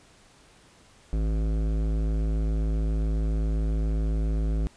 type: tone with hard clipping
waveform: sine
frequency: 53.7 Hz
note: A1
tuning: 41 cents flat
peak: -25 dBFS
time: 1.13-4.67 s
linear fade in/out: 0 ms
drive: 15 dB
effects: pink hiss -56 dBFS RMS until 4.76 s + resampled to 22050 Hz